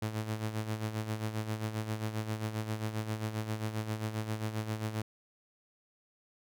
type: tone with tremolo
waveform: sawtooth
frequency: 108.8 Hz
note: A2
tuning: 19 cents flat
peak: -27 dBFS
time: 0.02-5.02 s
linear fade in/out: 5 ms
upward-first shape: sine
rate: 7.5 Hz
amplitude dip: 65%
effects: none